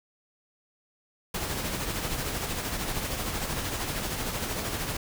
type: noise with tremolo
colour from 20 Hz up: pink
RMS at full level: -30 dBFS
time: 1.34-4.97 s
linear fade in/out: 5 ms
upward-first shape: sine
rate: 13 Hz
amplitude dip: 40%
effects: none